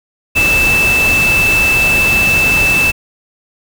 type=tone in noise; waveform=sine; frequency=2637 Hz; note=E7; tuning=in tune; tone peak=-9 dBFS; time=0.35-2.92 s; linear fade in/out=20 ms; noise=pink; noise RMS=-18 dBFS; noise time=0.35-2.92 s; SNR=+6 dB; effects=none